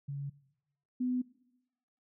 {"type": "tone pair in turn", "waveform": "sine", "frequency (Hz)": [140.8, 250.9], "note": ["C#3", "B3"], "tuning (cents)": [27, 28], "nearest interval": "minor seventh", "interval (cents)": 1001, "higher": "second", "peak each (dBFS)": [-35, -29], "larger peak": "second", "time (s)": [[0.08, 0.3], [1, 1.22]], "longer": "neither", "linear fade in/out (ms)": 10, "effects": ["noise-tail reverb RT60 0.9 s tail -20 dB re dry"]}